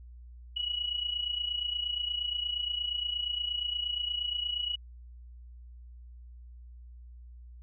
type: tone with amplitude modulation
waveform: sine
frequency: 2923 Hz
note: F#7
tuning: 22 cents flat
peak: -27 dBFS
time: 0.56-4.76 s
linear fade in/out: 10 ms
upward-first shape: sine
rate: 28.5 Hz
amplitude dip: 70%
effects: added 60 Hz sine -46 dBFS peak until 7.62 s